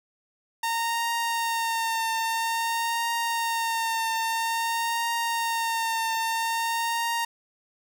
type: tone with vibrato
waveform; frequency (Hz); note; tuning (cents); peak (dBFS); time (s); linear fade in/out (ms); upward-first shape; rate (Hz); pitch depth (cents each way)
sawtooth; 917; A#5; -29; -21; 0.63-7.25; 5; triangle; 0.5; 28
effects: none